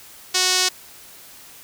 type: tone with band-pass filter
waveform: sawtooth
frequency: 368.7 Hz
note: F#4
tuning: 6 cents flat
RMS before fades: -19 dBFS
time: 0.34-0.69 s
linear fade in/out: 10 ms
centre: 5500 Hz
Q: 1.5
effects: white hiss -44 dBFS RMS until 1.63 s